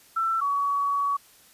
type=tone pair in turn; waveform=sine; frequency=1337 / 1129.2 Hz; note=E6 / C#6; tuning=+24 / +32 cents; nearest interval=minor third; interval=292 cents; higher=first; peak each=-22 / -22 dBFS; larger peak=neither; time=0.16-0.41 / 0.41-1.17 s; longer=second; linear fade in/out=10 ms; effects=white hiss -55 dBFS RMS until 1.53 s + resampled to 32000 Hz